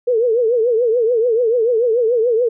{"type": "tone with vibrato", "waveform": "sine", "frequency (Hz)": 467.6, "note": "A#4", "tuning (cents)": 5, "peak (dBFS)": -12, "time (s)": [0.07, 2.49], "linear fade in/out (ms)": 10, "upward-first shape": "triangle", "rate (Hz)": 6.9, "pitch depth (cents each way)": 150, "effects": []}